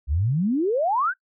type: exponential sweep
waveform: sine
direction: up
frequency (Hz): 63.8 to 1620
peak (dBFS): -19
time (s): 0.07-1.14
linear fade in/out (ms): 50
effects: noise-tail reverb RT60 0.1 s tail -23 dB re dry